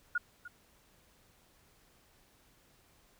sine tone with echo, 1437 Hz, F6, 49 cents sharp, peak -28 dBFS, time 0.15-0.18 s, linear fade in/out 5 ms, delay 300 ms, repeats 1, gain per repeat -15 dB, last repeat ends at 0.48 s, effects pink hiss -66 dBFS RMS until 3.19 s

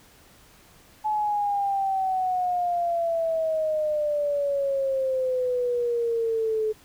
sine exponential sweep, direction down, 860 to 429.9 Hz, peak -22 dBFS, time 1.04-6.73 s, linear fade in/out 20 ms, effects pink hiss -54 dBFS RMS until 6.84 s

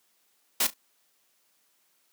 white noise with echo, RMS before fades -24 dBFS, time 0.6-0.67 s, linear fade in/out 5 ms, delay 35 ms, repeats 2, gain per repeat -15 dB, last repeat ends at 0.74 s, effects white hiss -69 dBFS RMS until 2.12 s + high-pass 200 Hz 12 dB/octave

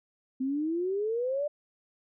sine exponential sweep, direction up, 255.8 to 600 Hz, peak -27 dBFS, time 0.4-1.48 s, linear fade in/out 10 ms, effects none

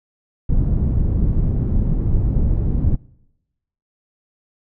pink low-pass noise, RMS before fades -17 dBFS, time 0.49-2.96 s, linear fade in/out 10 ms, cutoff 170 Hz, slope 12 dB/octave, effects noise-tail reverb RT60 0.9 s tail -23 dB re dry

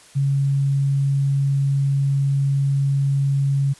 sine tone, 138.59 Hz, C#3, in tune, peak -16 dBFS, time 0.15-3.74 s, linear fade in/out 20 ms, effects white hiss -48 dBFS RMS until 3.79 s + resampled to 24000 Hz

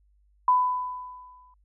sine tone with exponential decay, 1000 Hz, B5, 21 cents sharp, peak -15 dBFS, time 0.48-1.54 s, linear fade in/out 2 ms, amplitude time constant 230 ms, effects added 50 Hz sine -60 dBFS peak until 1.64 s

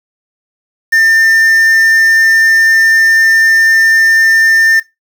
triangle tone with quantisation, 1798 Hz, A6, 37 cents sharp, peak -4 dBFS, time 0.92-4.8 s, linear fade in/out 10 ms, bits 4, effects noise-tail reverb RT60 0.2 s tail -19 dB re dry

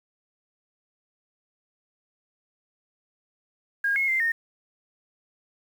sine tone with pitch steps, 1625 / 2168 / 2086 / 1839 Hz, G#6 / C#7 / C7 / A#6, -38 / -39 / -6 / -24 cents, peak -21 dBFS, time 3.84-4.32 s, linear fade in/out 5 ms, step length 120 ms, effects 8-bit

